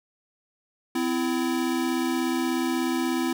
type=tone pair together; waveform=square; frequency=256.4 / 333 Hz; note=C4 / E4; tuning=-35 / +18 cents; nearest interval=perfect fourth; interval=453 cents; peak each=-27 dBFS; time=0.95-3.33 s; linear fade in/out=5 ms; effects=none